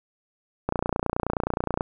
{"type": "click train", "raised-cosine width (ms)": 1, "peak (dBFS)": -10, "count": 34, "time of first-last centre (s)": [0.69, 1.809], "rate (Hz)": 29.5, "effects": []}